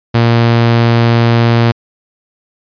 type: tone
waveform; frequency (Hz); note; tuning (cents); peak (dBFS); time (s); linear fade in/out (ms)
sawtooth; 116.9; A#2; +5; -3; 0.14-1.72; 10
effects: resampled to 11025 Hz